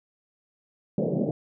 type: band-pass noise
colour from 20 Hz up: pink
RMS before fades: -26 dBFS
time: 0.98-1.31 s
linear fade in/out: 2 ms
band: 140 to 600 Hz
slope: 48 dB/octave
effects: none